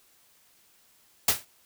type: noise with exponential decay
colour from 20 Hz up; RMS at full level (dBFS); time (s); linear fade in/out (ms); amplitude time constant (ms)
white; -17; 1.28-1.45; 5; 36
effects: white hiss -62 dBFS RMS until 1.65 s